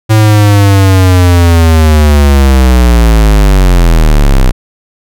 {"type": "linear sweep", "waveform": "square", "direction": "down", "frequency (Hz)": [110, 30.57], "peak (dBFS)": -3, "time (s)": [0.09, 4.52], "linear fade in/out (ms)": 20, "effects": []}